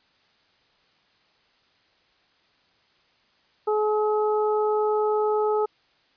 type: harmonic tone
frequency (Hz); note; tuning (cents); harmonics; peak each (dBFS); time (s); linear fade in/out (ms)
425.5; G#4; +42; 1 / 2 / 3; -21 / -27 / -31; 3.67-5.66; 10
effects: white hiss -63 dBFS RMS until 6.16 s + resampled to 11025 Hz